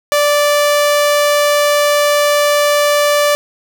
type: tone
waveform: sawtooth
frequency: 585 Hz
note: D5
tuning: 7 cents flat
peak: -6 dBFS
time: 0.12-3.35 s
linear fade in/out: 0 ms
effects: none